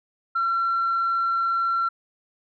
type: tone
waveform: sine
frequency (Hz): 1359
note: F6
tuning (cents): -48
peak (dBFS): -19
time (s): 0.35-1.89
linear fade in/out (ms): 10
effects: tanh soft clip ceiling -17 dBFS